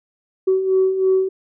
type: beating tone pair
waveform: sine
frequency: 375.9 / 379 Hz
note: F#4 / F#4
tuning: +27 / +42 cents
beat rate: 3.1 Hz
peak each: -21 / -14 dBFS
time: 0.47-1.29 s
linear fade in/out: 10 ms
effects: tanh soft clip ceiling -8 dBFS